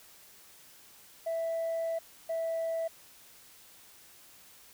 sine tone pair in turn, 659.3 / 656.8 Hz, E5 / E5, 0 / -6 cents, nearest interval unison, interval 6 cents, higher first, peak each -28 dBFS, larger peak neither, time 1.26-1.99 / 2.29-2.88 s, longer first, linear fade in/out 10 ms, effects tanh soft clip ceiling -28 dBFS + white hiss -56 dBFS RMS until 4.73 s

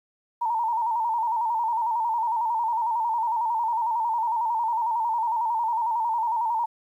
sine tone with vibrato, 918 Hz, A#5, 27 cents flat, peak -22 dBFS, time 0.41-6.66 s, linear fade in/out 10 ms, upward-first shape square, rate 11 Hz, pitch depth 61 cents each way, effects 10-bit

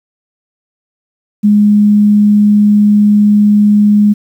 sine tone, 207.7 Hz, G#3, in tune, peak -4 dBFS, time 1.43-4.14 s, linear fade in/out 20 ms, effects 7-bit

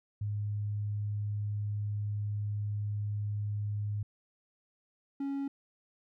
sine / triangle tone pair in turn, 103.83 / 277.2 Hz, G#2 / C#4, 0 / 0 cents, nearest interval octave + perfect fourth, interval 1700 cents, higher second, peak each -31 / -30 dBFS, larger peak second, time 0.21-4.03 / 5.2-5.48 s, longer first, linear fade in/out 5 ms, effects none

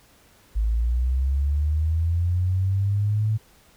sine linear sweep, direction up, 52.4 to 110 Hz, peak -19 dBFS, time 0.55-3.38 s, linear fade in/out 20 ms, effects pink hiss -56 dBFS RMS until 3.76 s

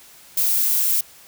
violet noise, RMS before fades -19 dBFS, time 0.37-1.01 s, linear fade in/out 5 ms, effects white hiss -47 dBFS RMS until 1.27 s

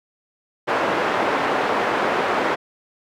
pink band-pass noise, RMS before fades -21 dBFS, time 0.67-2.56 s, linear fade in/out 20 ms, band 420 to 1600 Hz, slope 12 dB/octave, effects none

